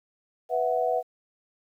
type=chord; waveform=sine; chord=B suspended fourth; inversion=none; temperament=equal; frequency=493.9 / 659.3 / 740 Hz; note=B4 / E5 / F#5; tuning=0 / 0 / 0 cents; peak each=-27 dBFS; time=0.49-1.03 s; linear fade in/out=50 ms; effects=10-bit